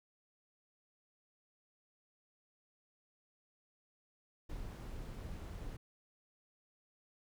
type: noise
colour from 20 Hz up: brown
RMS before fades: -45 dBFS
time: 4.49-5.77 s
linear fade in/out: 10 ms
effects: none